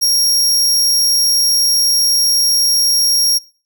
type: tone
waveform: sawtooth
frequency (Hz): 5588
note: F8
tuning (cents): 0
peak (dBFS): -8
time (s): 0.01-3.39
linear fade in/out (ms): 20
effects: noise-tail reverb RT60 0.4 s tail -23 dB re dry